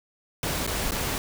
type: noise with dropouts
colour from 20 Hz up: pink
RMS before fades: -28 dBFS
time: 0.43-1.18 s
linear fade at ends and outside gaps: 1 ms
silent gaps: 0.666-0.675 / 0.909-0.919 s
effects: none